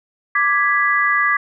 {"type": "chord", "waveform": "sine", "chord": "G# diminished", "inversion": "second", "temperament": "equal", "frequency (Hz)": [1174.7, 1661.2, 1975.5], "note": ["D6", "G#6", "B6"], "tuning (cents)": [0, 0, 0], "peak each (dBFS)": -18, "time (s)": [0.35, 1.37], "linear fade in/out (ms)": 5, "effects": []}